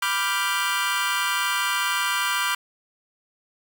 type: chord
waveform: 25% pulse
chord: G dominant seventh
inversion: first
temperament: equal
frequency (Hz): 987.8 / 1174.7 / 1396.9 / 1568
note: B5 / D6 / F6 / G6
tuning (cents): 0 / 0 / 0 / 0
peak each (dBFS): -24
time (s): 0.02-2.55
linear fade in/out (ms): 5
effects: none